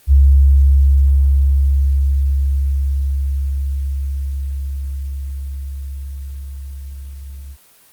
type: tone with level ramp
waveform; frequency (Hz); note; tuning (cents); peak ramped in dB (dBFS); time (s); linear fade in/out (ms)
sine; 68.7; C#2; -15; -5 to -29; 0.07-7.57; 50
effects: white hiss -49 dBFS RMS until 7.92 s + Opus 24 kbps